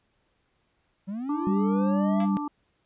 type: linear sweep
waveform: triangle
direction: up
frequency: 185 to 698.5 Hz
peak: -28 dBFS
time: 1.07-2.26 s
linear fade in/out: 20 ms
type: harmonic tone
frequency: 293.7 Hz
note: D4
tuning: in tune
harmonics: 1 / 3 / 4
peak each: -30 / -35 / -36 dBFS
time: 1.29-2.48 s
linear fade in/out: 5 ms
type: tone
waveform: sine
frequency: 197 Hz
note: G3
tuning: 9 cents sharp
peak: -22 dBFS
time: 1.47-2.37 s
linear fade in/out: 0 ms
type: tone with exponential decay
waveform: 5% pulse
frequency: 329.6 Hz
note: E4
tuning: in tune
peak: -26 dBFS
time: 2.2-2.36 s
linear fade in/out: 1 ms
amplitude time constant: 34 ms
effects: pink hiss -71 dBFS RMS until 2.85 s + resampled to 8000 Hz